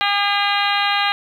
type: harmonic tone with a mistuned harmonic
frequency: 404.7 Hz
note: G#4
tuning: 45 cents flat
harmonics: 2 / 3 / 4 / 5 / 6 / 7 / 8 / 9 / 10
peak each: -21 / -23 / -24 / -25 / -26 / -26 / -27 / -28 / -28 dBFS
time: 0.01-1.12 s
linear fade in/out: 0 ms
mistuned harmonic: 9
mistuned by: +46 cents
effects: 8-bit